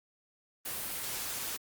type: noise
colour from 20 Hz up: white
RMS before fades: -37 dBFS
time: 0.65-1.57 s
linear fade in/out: 10 ms
effects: Opus 32 kbps